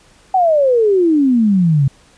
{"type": "exponential sweep", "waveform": "sine", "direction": "down", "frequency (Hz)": [772, 132], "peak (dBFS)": -9, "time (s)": [0.34, 1.88], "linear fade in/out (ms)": 5, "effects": ["pink hiss -49 dBFS RMS until 2.17 s", "resampled to 22050 Hz"]}